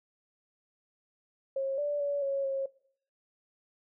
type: tone with pitch steps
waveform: sine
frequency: 541 / 583 / 571 / 551 / 542 Hz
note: C#5 / D5 / D5 / C#5 / C#5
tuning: -42 / -13 / -49 / -11 / -39 cents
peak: -28 dBFS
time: 1.56-2.66 s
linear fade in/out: 5 ms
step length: 220 ms
effects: noise-tail reverb RT60 0.6 s tail -22 dB re dry